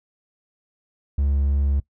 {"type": "tone with vibrato", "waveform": "triangle", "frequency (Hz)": 70, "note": "C#2", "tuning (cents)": 18, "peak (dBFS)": -16, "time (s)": [1.18, 1.8], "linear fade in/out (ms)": 5, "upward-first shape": "triangle", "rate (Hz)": 3.1, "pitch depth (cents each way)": 8, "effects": ["noise-tail reverb RT60 0.1 s tail -19 dB re dry"]}